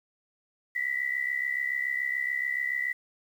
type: tone pair together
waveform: sine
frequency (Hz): 1938 / 2005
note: B6 / B6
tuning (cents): -33 / +26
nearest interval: minor second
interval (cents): 59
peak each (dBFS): -30 / -30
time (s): 0.75-2.93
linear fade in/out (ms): 10
effects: 9-bit